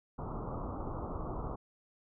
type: low-pass noise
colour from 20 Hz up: pink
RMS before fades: -39 dBFS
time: 0.18-1.56 s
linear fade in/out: 10 ms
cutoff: 1300 Hz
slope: 96 dB/octave
effects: none